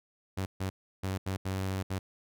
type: tone bursts at uneven times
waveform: sawtooth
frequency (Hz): 95.3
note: G2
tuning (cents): -48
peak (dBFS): -27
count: 6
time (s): 0.37-0.46 / 0.6-0.7 / 1.03-1.18 / 1.26-1.37 / 1.45-1.83 / 1.9-1.99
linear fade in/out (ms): 10
effects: none